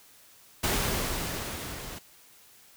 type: noise with level ramp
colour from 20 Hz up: pink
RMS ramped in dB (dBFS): -26 to -41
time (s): 0.63-1.99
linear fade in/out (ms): 10
effects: white hiss -56 dBFS RMS until 2.76 s